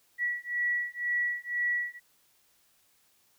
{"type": "beating tone pair", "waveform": "sine", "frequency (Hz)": [1937, 1939], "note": ["B6", "B6"], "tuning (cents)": [-34, -32], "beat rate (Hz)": 2, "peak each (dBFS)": -31, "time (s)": [0.18, 2], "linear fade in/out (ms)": 50, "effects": ["white hiss -67 dBFS RMS until 3.38 s"]}